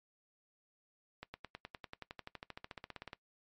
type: accelerating click train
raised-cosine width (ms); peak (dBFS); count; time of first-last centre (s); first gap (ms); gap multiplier
0.3; -28; 25; 1.23-3.131; 110; 0.97
effects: noise-tail reverb RT60 0.1 s tail -19 dB re dry + MP3 64 kbps